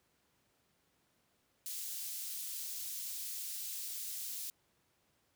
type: high-pass noise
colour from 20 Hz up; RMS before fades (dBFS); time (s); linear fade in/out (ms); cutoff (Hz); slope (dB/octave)
white; -42; 1.66-4.5; 0; 4300; 12
effects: pink hiss -75 dBFS RMS until 5.35 s + high-pass 80 Hz 12 dB/octave